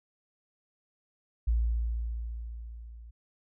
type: tone with level ramp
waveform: sine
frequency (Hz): 57.3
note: A#1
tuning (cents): -29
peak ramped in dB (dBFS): -22 to -45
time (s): 1.47-3.11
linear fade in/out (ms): 10
effects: none